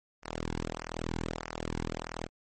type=tone with flanger; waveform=sawtooth; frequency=40.84 Hz; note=E1; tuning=15 cents flat; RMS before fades=-37 dBFS; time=0.22-2.29 s; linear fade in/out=50 ms; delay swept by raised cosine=0.25 to 1.65 ms; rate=1.6 Hz; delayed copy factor=-0.9; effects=MP3 32 kbps